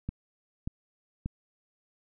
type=click train; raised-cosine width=5 ms; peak=-20 dBFS; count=3; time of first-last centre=0.09-1.26 s; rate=1.71 Hz; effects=none